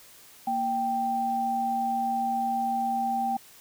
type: tone pair together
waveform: sine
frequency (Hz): 233.9 / 784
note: A#3 / G5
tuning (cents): +6 / 0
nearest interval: octave + major sixth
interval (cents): 2094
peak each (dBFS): -33 / -25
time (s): 0.47-3.37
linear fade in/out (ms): 5
effects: white hiss -52 dBFS RMS until 3.6 s